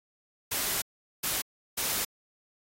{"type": "noise bursts at uneven times", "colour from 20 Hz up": "white", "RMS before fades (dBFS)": -30, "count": 3, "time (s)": [[0.51, 0.82], [1.23, 1.42], [1.77, 2.05]], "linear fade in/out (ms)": 10, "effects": ["AAC 48 kbps"]}